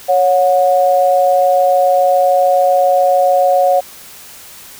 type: tone pair together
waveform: sine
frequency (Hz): 554.4 / 727.3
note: C#5 / F#5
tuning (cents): 0 / -30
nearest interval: perfect fourth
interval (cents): 470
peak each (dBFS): -11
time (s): 0.08-3.81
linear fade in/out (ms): 20
effects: white hiss -36 dBFS RMS until 4.79 s